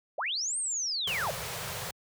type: linear two-way sweep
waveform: sine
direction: up then down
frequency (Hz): 459.9 to 8820 to 459.9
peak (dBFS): -29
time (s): 0.18-1.31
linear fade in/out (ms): 5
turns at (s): 0.58
type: band-stop noise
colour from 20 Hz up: pink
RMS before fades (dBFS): -36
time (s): 1.07-1.91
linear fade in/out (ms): 5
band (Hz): 180 to 410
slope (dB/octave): 48
effects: high-pass 100 Hz 12 dB/octave